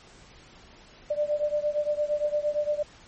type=beating tone pair; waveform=sine; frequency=591 / 599.7 Hz; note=D5 / D5; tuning=+11 / +36 cents; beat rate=8.7 Hz; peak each=-26 / -28 dBFS; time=1.1-2.83 s; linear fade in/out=10 ms; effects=pink hiss -52 dBFS RMS until 3.07 s + MP3 32 kbps